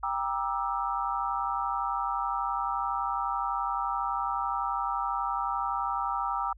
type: chord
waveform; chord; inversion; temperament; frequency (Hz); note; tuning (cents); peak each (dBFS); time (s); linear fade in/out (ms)
sine; E half-diminished seventh; first; just; 791.1 / 949.3 / 1186.7 / 1318.5; G5 / Bb5 / D6 / E6; +16 / +31 / +18 / 0; -33; 0.03-6.53; 5
effects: added 50 Hz sine -49 dBFS peak until 6.57 s